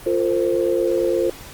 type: chord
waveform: sine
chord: F suspended fourth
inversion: none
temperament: equal with one note detuned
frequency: 349.2 / 454.5 / 523.3 Hz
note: F4 / Bb4 / C5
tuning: 0 / -44 / 0 cents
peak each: -20 / -22 / -21 dBFS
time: 0.06-1.3 s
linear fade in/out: 5 ms
effects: pink hiss -39 dBFS RMS until 1.53 s + Opus 32 kbps